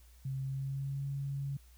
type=tone with pitch glide; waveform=sine; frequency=133.9 to 139.02 Hz; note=C3 to C#3; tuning=+40 to +5 cents; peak=-34 dBFS; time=0.25-1.57 s; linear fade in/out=5 ms; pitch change=+65 cents; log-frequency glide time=0.41-1.04 s; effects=added 60 Hz sine -56 dBFS peak until 1.77 s + white hiss -66 dBFS RMS until 1.77 s